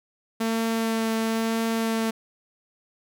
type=tone with vibrato; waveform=sawtooth; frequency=225 Hz; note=A3; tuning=39 cents sharp; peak=-19 dBFS; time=0.4-2.11 s; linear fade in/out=10 ms; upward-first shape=triangle; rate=1 Hz; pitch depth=13 cents each way; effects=none